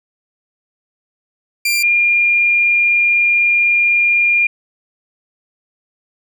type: tone pair in turn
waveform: sawtooth / sine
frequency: 2378 / 2408 Hz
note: D7 / D7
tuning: +21 / +43 cents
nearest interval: unison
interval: 22 cents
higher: second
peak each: -10 / -10 dBFS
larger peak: neither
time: 1.65-1.83 / 1.83-4.47 s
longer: second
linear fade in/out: 5 ms
effects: none